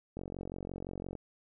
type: click train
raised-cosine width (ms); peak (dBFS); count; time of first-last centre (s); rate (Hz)
2; -27; 46; 0.17-1.153; 45.8
effects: none